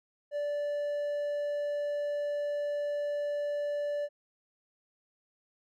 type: tone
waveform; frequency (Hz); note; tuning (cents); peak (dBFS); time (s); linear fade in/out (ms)
triangle; 583; D5; -13; -28; 0.31-4.09; 50
effects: none